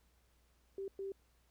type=tone bursts at uneven times; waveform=sine; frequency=390.5 Hz; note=G4; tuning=7 cents flat; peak=-39 dBFS; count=2; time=0.78-0.88 / 0.99-1.12 s; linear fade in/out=2 ms; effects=added 60 Hz sine -70 dBFS peak until 1.5 s + pink hiss -75 dBFS RMS until 1.5 s